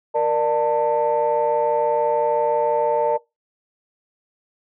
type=tone cluster; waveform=sine; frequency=469 / 595 / 892 Hz; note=A#4 / D5 / A5; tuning=+11 / +22 / +23 cents; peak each=-20 dBFS; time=0.14-3.18 s; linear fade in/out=20 ms; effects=noise-tail reverb RT60 0.2 s tail -20 dB re dry + tanh soft clip ceiling -10 dBFS